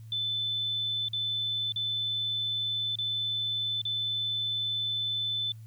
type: tone with dropouts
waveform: sine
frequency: 3518 Hz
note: A7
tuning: 1 cent flat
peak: -28 dBFS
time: 0.12-5.52 s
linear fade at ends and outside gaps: 2 ms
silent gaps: 1.085-1.132 / 1.722-1.76 / 2.956-2.986 / 3.817-3.852 s
effects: added 111 Hz sine -43 dBFS peak until 5.66 s + white hiss -66 dBFS RMS until 5.66 s